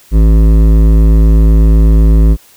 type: tone with hard clipping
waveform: sine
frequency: 54 Hz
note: A1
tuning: 32 cents flat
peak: -5 dBFS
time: 0.11-2.37 s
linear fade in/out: 50 ms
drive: 13 dB
effects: white hiss -43 dBFS RMS until 2.56 s